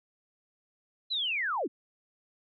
sine linear sweep, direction down, 4100 to 196.3 Hz, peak -28 dBFS, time 1.1-1.68 s, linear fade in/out 20 ms, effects none

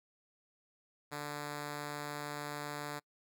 5% pulse tone, 146.83 Hz, D3, in tune, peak -28 dBFS, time 1.11-3 s, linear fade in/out 20 ms, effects noise-tail reverb RT60 0.1 s tail -26 dB re dry

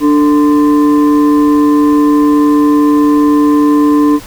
sine tone with frequency modulation, 294.4 Hz, D4, 4 cents sharp, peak -5 dBFS, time 0-4.2 s, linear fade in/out 50 ms, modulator 740 Hz, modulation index 0.54, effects pink hiss -32 dBFS RMS until 4.26 s

